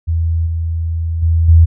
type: tone with level steps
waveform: sine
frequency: 82.41 Hz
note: E2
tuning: in tune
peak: -12 / -15 / -9 / -3 dBFS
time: 0.07-1.66 s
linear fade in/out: 20 ms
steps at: 0.46 / 1.22 / 1.48 s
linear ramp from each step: 10 ms
effects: none